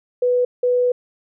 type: tone pair in turn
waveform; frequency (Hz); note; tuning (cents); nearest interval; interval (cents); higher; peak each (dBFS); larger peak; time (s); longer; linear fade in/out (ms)
sine; 494 / 494; B4 / B4; 0 / 0; unison; 0; neither; -14; neither; 0.22-0.45 / 0.63-0.92; second; 5
effects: none